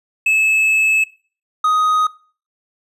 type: tone pair in turn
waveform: triangle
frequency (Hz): 2600 / 1250.7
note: E7 / D#6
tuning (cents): -24 / +9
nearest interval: octave + minor second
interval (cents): 1267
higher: first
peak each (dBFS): -10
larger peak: neither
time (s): 0.26-1.04 / 1.64-2.07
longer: first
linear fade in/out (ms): 5
effects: noise-tail reverb RT60 0.4 s tail -20 dB re dry + resampled to 32000 Hz